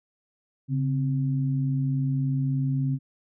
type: tone pair together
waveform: sine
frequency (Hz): 138.35 / 261.6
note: C#3 / C4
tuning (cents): -3 / 0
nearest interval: major seventh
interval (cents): 1103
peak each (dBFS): -23 / -30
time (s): 0.68-2.99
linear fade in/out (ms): 50
effects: none